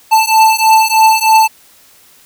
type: beating tone pair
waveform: square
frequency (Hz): 880 / 883.2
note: A5 / A5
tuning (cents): 0 / +6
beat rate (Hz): 3.2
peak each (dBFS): -10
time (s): 0.11-1.48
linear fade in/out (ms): 20
effects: white hiss -45 dBFS RMS until 2.25 s